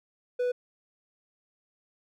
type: tone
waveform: triangle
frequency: 493.9 Hz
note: B4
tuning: in tune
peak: -23 dBFS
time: 0.39-0.52 s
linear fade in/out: 10 ms
effects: none